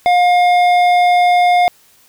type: tone with hard clipping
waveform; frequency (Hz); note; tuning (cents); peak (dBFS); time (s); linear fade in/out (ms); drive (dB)
sine; 712; F5; +33; -10; 0.06-1.68; 0; 10
effects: white hiss -50 dBFS RMS until 2.08 s